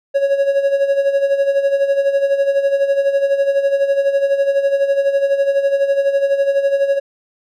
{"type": "tone with tremolo", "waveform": "triangle", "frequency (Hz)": 554.4, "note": "C#5", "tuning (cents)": 0, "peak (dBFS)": -8, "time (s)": [0.14, 7], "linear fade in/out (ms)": 20, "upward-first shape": "sine", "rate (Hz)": 12, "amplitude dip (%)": 65, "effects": []}